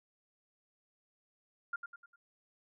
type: tone with echo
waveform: sine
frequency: 1400 Hz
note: F6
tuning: 4 cents sharp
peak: -33 dBFS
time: 1.73-1.76 s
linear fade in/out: 5 ms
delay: 100 ms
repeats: 4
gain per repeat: -7 dB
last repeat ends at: 2.16 s
effects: none